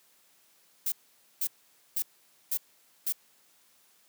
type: noise bursts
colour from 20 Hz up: violet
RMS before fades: -29 dBFS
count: 5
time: 0.86-3.125 s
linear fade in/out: 5 ms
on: 61 ms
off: 490 ms
effects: white hiss -64 dBFS RMS until 4.08 s + high-pass 150 Hz 12 dB/octave